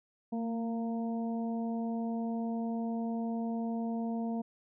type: harmonic tone with a mistuned harmonic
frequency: 230.7 Hz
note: A#3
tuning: 18 cents flat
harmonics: 1 / 2 / 3 / 4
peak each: -32 / -43 / -42 / -49 dBFS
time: 0.32-4.42 s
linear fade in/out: 10 ms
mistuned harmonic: 1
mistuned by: -22 cents
effects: none